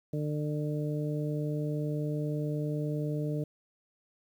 harmonic tone, 149.7 Hz, D3, 33 cents sharp, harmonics 1 / 2 / 3 / 4, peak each -31 / -36 / -38 / -41 dBFS, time 0.13-3.44 s, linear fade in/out 5 ms, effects 10-bit

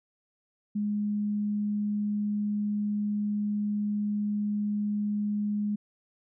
sine tone, 207.7 Hz, G#3, in tune, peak -26 dBFS, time 0.75-5.76 s, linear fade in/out 10 ms, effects none

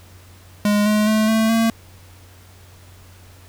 square tone with pitch steps, 207 / 211.7 / 216.5 / 221.5 / 226.5 Hz, G#3 / G#3 / A3 / A3 / A#3, -5 / +33 / -28 / +12 / -50 cents, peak -15 dBFS, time 0.65-1.7 s, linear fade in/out 2 ms, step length 210 ms, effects added 91 Hz sine -44 dBFS peak until 3.48 s + pink hiss -49 dBFS RMS until 3.48 s

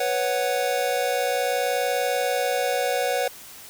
square chord, B suspended second, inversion none, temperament equal, 493.9 / 554.4 / 740 Hz, B4 / C#5 / F#5, 0 / 0 / 0 cents, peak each -27 dBFS, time 0-3.28 s, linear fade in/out 5 ms, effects white hiss -43 dBFS RMS until 3.69 s

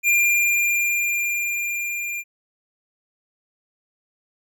square tone with level ramp, 2397 Hz, D7, 35 cents sharp, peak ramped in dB -15 to -27 dBFS, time 0.03-2.24 s, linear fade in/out 50 ms, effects none

